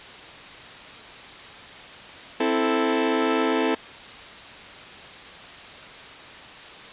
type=chord; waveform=sawtooth; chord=A minor; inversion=first; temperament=equal; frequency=261.6 / 329.6 / 440 Hz; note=C4 / E4 / A4; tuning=0 / 0 / 0 cents; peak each=-21 / -21 / -20 dBFS; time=2.4-3.75 s; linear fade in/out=5 ms; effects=white hiss -41 dBFS RMS until 6.92 s + resampled to 8000 Hz